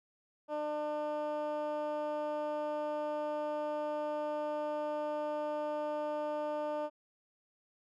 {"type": "tone with band-pass filter", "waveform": "15% pulse", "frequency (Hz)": 300, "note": "D4", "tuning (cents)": 37, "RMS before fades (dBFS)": -36, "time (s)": [0.48, 6.9], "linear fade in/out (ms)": 50, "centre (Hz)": 630, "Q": 1.8, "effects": []}